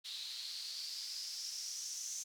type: noise with band-pass filter sweep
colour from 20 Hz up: white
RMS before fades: -44 dBFS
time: 0.04-2.24 s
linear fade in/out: 20 ms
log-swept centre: 3900 to 6300 Hz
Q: 6.6
effects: none

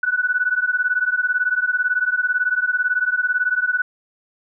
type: beating tone pair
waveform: sine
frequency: 1475 / 1493 Hz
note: F#6 / F#6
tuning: -6 / +15 cents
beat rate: 18 Hz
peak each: -20 dBFS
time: 0.03-3.82 s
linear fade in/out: 5 ms
effects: none

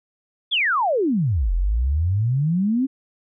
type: exponential two-way sweep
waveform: sine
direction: down then up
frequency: 3578 to 41.09 to 275.9 Hz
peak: -17 dBFS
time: 0.51-2.87 s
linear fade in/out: 20 ms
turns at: 1.53 s
effects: none

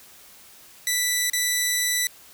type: tone with dropouts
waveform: 10% pulse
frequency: 1975.5 Hz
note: B6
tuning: in tune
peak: -12 dBFS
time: 0.87-2.07 s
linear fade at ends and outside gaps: 1 ms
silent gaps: 1.299-1.333 s
effects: white hiss -49 dBFS RMS until 2.33 s

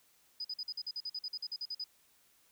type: tone bursts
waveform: sine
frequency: 4978 Hz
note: D#8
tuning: in tune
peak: -36 dBFS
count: 16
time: 0.4-1.841 s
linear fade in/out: 5 ms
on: 46 ms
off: 47 ms
effects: white hiss -68 dBFS RMS until 2.51 s

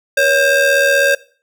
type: ring-modulated tone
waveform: square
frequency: 521 Hz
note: C5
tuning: 7 cents flat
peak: -8 dBFS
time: 0.17-1.15 s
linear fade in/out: 5 ms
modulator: 1080 Hz
effects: noise-tail reverb RT60 0.4 s tail -19 dB re dry

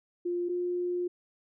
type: tone pair in turn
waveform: sine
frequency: 350.7 / 355 Hz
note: F4 / F4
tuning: +7 / +28 cents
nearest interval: unison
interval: 21 cents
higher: second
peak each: -28 dBFS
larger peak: neither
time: 0.25-0.49 / 0.49-1.08 s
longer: second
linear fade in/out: 10 ms
effects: none

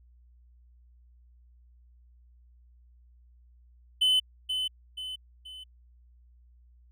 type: tone with echo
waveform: triangle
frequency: 3030 Hz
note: F#7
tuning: 40 cents sharp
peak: -19 dBFS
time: 4.01-4.2 s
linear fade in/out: 10 ms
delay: 480 ms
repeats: 3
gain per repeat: -7 dB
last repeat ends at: 5.64 s
effects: added 60 Hz sine -55 dBFS peak until 6.91 s

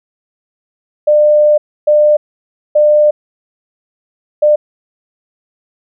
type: tone bursts at uneven times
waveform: sine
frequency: 599 Hz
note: D5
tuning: 34 cents sharp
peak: -5 dBFS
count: 4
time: 1.07-1.58 / 1.87-2.17 / 2.75-3.11 / 4.42-4.56 s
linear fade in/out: 10 ms
effects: none

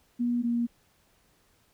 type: tone pair in turn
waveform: sine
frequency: 240.7 / 236.6 Hz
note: B3 / A#3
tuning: -44 / +26 cents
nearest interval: unison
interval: 30 cents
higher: first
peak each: -24 dBFS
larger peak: neither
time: 0.19-0.43 / 0.43-0.67 s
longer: neither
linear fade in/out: 20 ms
effects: pink hiss -66 dBFS RMS until 1.73 s

